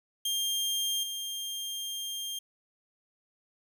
sawtooth tone with level steps, 3200 Hz, G7, 35 cents sharp, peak -25 / -31 dBFS, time 0.25-2.39 s, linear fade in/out 5 ms, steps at 1.03 s, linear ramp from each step 5 ms, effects none

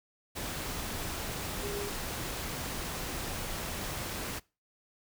sine tone in noise, 406 Hz, G#4, 39 cents flat, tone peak -37 dBFS, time 1.62-1.9 s, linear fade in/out 20 ms, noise pink, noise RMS -37 dBFS, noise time 0.35-4.4 s, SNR -3 dB, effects noise-tail reverb RT60 0.3 s tail -23 dB re dry

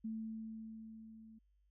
sine tone with level ramp, 221.4 Hz, A3, 11 cents sharp, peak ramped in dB -38 to -55 dBFS, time 0.04-1.39 s, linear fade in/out 10 ms, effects added 50 Hz sine -70 dBFS peak until 1.7 s

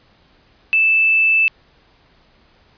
sine tone, 2637 Hz, E7, in tune, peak -11 dBFS, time 0.73-1.48 s, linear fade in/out 0 ms, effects pink hiss -54 dBFS RMS until 2.77 s + resampled to 11025 Hz

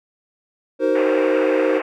triangle chord, C half-diminished seventh, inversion first, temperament equal with one note detuned, 311.1 / 378.6 / 466.2 / 523.3 Hz, Eb4 / Gb4 / Bb4 / C5, 0 / +40 / 0 / 0 cents, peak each -20 / -21 / -19 / -17 dBFS, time 0.79-1.82 s, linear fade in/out 50 ms
pink band-pass noise, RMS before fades -29 dBFS, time 0.95-1.82 s, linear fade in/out 5 ms, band 460 to 2800 Hz, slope 96 dB/octave
effects none

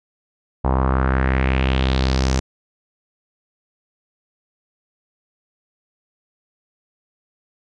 sawtooth tone with low-pass filter sweep, 65.41 Hz, C2, in tune, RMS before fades -18 dBFS, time 0.64-2.4 s, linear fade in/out 10 ms, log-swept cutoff 900 to 6500 Hz, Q 2.9, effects none

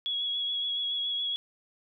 sine tone with vibrato, 3346 Hz, G#7, 12 cents sharp, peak -28 dBFS, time 0.06-1.36 s, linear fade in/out 0 ms, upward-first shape sine, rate 7.1 Hz, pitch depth 19 cents each way, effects none

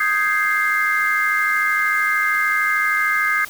sine chord, Ab major seventh, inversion second, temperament equal, 1244.5 / 1568 / 1661.2 / 2093 Hz, Eb6 / G6 / Ab6 / C7, 0 / 0 / 0 / 0 cents, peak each -22 / -23 / -22 / -20 dBFS, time 0-3.45 s, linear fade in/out 5 ms, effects white hiss -38 dBFS RMS until 3.49 s

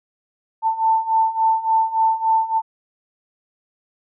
sine beating tone pair, 889 / 892.5 Hz, A5 / A5, +18 / +24 cents, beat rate 3.5 Hz, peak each -20 / -17 dBFS, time 0.62-2.62 s, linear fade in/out 50 ms, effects none

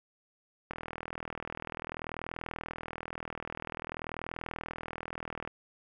click train, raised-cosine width 0.5 ms, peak -22 dBFS, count 194, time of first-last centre 0.71-5.475 s, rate 40.5 Hz, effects none

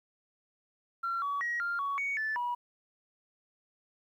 sine tone with pitch steps, 1366 / 1134 / 1900 / 1396 / 1121 / 2235 / 1751 / 969 Hz, F6 / C#6 / A#6 / F6 / C#6 / C#7 / A6 / B5, -39 / +39 / +33 / -1 / +19 / +14 / -9 / -33 cents, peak -29 dBFS, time 1.03-2.55 s, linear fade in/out 10 ms, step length 190 ms, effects tanh soft clip ceiling -26 dBFS + 11-bit

